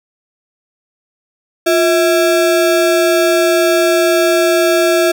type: ring-modulated tone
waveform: square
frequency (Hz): 500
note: B4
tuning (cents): +21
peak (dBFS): -7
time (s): 1.66-5.12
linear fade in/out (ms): 10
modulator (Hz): 149
effects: none